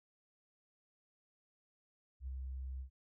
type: tone with ADSR envelope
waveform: sine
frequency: 65.41 Hz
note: C2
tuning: in tune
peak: -38 dBFS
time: 2.2-2.9 s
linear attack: 75 ms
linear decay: 9 ms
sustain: -2 dB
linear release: 98 ms
effects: none